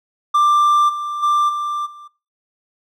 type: tone with level steps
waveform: triangle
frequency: 1183 Hz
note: D6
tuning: 12 cents sharp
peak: -9 / -20 / -11 / -18 / -34 dBFS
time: 0.34-2.08 s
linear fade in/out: 10 ms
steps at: 0.88 / 1.22 / 1.48 / 1.85 s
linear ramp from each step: 20 ms
effects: noise-tail reverb RT60 0.3 s tail -18 dB re dry